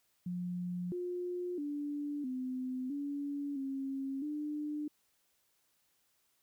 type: tone with pitch steps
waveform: sine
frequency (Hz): 178 / 356.6 / 290.9 / 256 / 285.1 / 270.5 / 298.4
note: F3 / F4 / D4 / C4 / C#4 / C#4 / D4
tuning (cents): +33 / +36 / -16 / -38 / +49 / -42 / +28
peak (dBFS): -35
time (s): 0.26-4.88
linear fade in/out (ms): 5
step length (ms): 660
effects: white hiss -75 dBFS RMS until 6.42 s